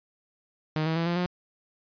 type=tone with pitch steps; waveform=sawtooth; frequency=155.56 / 161.05 / 166.73 / 172.6 / 178.69 Hz; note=D#3 / E3 / E3 / F3 / F3; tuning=0 / -40 / +20 / -20 / +40 cents; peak=-21 dBFS; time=0.76-1.26 s; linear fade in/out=0 ms; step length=100 ms; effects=resampled to 11025 Hz